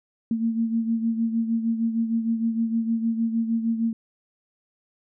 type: beating tone pair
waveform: sine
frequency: 226.8 / 233.3 Hz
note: A#3 / A#3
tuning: -47 / +2 cents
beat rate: 6.5 Hz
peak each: -22 / -29 dBFS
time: 0.31-3.93 s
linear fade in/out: 2 ms
effects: none